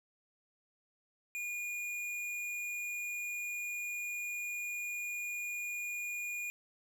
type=tone with hard clipping; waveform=sine; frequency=2435 Hz; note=D#7; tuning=38 cents flat; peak=-38 dBFS; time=1.35-6.5 s; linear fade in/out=0 ms; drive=13 dB; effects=none